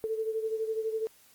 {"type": "beating tone pair", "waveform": "sine", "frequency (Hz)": [440, 452], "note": ["A4", "A4"], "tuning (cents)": [0, 47], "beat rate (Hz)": 12, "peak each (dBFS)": [-30, -36], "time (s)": [0.04, 1.07], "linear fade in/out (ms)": 0, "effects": ["white hiss -60 dBFS RMS until 1.34 s", "Opus 32 kbps"]}